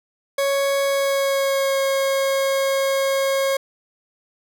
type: tone with pitch glide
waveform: 40% pulse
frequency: 554.4 to 543.6 Hz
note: C#5 to C#5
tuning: 0 to -34 cents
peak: -17 dBFS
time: 0.38-3.57 s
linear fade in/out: 5 ms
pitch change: -34 cents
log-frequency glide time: 0.84-1.79 s
effects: none